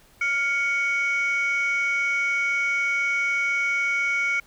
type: tone pair together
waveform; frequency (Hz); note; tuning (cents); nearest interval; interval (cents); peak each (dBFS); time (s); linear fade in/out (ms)
sine; 1402 / 2232; F6 / C#7; +6 / +11; minor sixth; 805; -25 / -20; 0.21-4.4; 5
effects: tanh soft clip ceiling -18 dBFS + pink hiss -56 dBFS RMS until 4.46 s